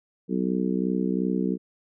harmonic tone, 62.8 Hz, B1, 30 cents sharp, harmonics 3 / 4 / 5 / 6 / 7, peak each -26 / -28 / -30 / -32 / -33 dBFS, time 0.28-1.58 s, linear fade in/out 50 ms, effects none

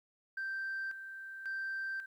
sine tone with tremolo, 1566 Hz, G6, 2 cents flat, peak -34 dBFS, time 0.37-2.06 s, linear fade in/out 5 ms, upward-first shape square, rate 0.92 Hz, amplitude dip 65%, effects tanh soft clip ceiling -33 dBFS + 12-bit

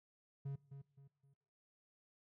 triangle tone with echo, 138.59 Hz, C#3, in tune, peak -38 dBFS, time 0.45-0.56 s, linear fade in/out 10 ms, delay 260 ms, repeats 3, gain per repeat -9 dB, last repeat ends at 1.34 s, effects noise-tail reverb RT60 0.7 s tail -21 dB re dry

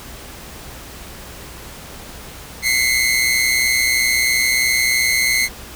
sawtooth tone pair together, 2043 / 2166 Hz, C7 / C#7, -42 / -41 cents, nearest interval minor second, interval 101 cents, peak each -14 dBFS, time 2.62-5.49 s, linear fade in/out 50 ms, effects added 60 Hz sine -41 dBFS peak until 5.75 s + pink hiss -36 dBFS RMS until 5.75 s

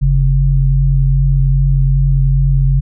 sine tone pair together, 46.44 / 136.8 Hz, F#1 / C#3, +7 / -23 cents, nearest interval octave + perfect fifth, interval 1870 cents, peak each -11 dBFS, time 0.01-2.81 s, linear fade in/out 20 ms, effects none

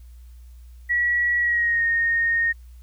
sine tone with pitch glide, 1929 to 1850.4 Hz, B6 to A#6, -41 to -13 cents, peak -18 dBFS, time 0.89-2.53 s, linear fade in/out 20 ms, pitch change -72 cents, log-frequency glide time 1.39-1.84 s, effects added 60 Hz sine -41 dBFS peak until 2.82 s + white hiss -63 dBFS RMS until 2.82 s

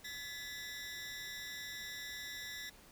20% pulse ring-modulated tone, 1851 Hz, A#6, 13 cents flat, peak -35 dBFS, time 0.04-2.7 s, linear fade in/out 10 ms, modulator 141 Hz, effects pink hiss -60 dBFS RMS until 2.91 s

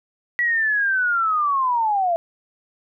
sine linear sweep, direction down, 1947 to 659.3 Hz, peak -17 dBFS, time 0.39-2.16 s, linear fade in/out 0 ms, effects none

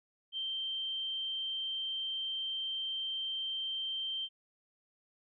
sine tone, 3136 Hz, G7, in tune, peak -34 dBFS, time 0.32-4.29 s, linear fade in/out 50 ms, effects none

